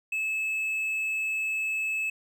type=tone; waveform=triangle; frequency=2600 Hz; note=E7; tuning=24 cents flat; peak=-25 dBFS; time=0.12-2.1 s; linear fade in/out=5 ms; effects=none